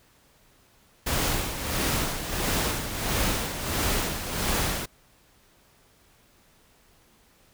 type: noise with tremolo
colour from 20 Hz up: pink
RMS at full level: -25 dBFS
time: 1.06-4.86 s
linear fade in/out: 10 ms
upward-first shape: sine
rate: 1.5 Hz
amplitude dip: 60%
effects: pink hiss -60 dBFS RMS until 7.53 s